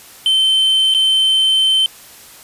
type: tone with dropouts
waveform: triangle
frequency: 3089 Hz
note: G7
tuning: 26 cents flat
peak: -9 dBFS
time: 0.26-1.86 s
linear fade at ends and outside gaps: 1 ms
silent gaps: 0.94-0.947 s
effects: white hiss -40 dBFS RMS until 2.43 s + resampled to 32000 Hz